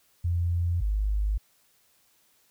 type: tone pair in turn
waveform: sine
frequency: 86.4 / 51.37 Hz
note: F2 / G#1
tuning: -18 / -18 cents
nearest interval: major sixth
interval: 900 cents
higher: first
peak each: -23 dBFS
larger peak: neither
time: 0.24-0.81 / 0.81-1.38 s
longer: neither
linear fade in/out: 10 ms
effects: white hiss -65 dBFS RMS until 2.5 s